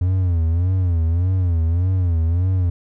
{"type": "tone with vibrato", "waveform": "triangle", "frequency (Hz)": 87.31, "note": "F2", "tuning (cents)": 0, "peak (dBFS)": -13, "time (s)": [0.01, 2.7], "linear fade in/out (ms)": 5, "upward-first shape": "sine", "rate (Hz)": 1.7, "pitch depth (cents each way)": 130, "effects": []}